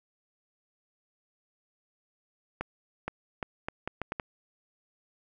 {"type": "accelerating click train", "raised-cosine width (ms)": 0.5, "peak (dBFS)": -17, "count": 8, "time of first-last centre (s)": [2.61, 4.198], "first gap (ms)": 470, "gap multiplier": 0.74, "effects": []}